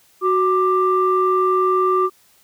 sine tone pair together, 371.1 / 1182 Hz, F#4 / D6, +5 / +11 cents, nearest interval octave + minor sixth, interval 2006 cents, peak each -16 dBFS, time 0.21-2.1 s, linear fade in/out 50 ms, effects tanh soft clip ceiling -7 dBFS + white hiss -55 dBFS RMS until 2.43 s

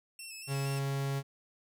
15% pulse tone with vibrato, 2652 Hz, E7, 10 cents sharp, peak -36 dBFS, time 0.19-0.79 s, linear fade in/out 2 ms, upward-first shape square, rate 4.3 Hz, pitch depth 35 cents each way
45% pulse tone, 137.9 Hz, C#3, 9 cents flat, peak -31 dBFS, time 0.47-1.23 s, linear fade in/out 50 ms
effects none

